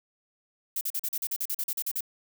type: noise bursts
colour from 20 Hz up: violet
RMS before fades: -30 dBFS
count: 14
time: 0.76-2.007 s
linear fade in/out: 5 ms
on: 51 ms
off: 41 ms
effects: none